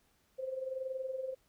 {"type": "tone with amplitude modulation", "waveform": "sine", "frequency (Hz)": 523.3, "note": "C5", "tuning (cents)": 0, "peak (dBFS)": -33, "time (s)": [0.38, 1.35], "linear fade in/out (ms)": 20, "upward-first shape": "sine", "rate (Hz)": 21.1, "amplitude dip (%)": 65, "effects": ["pink hiss -72 dBFS RMS until 1.48 s"]}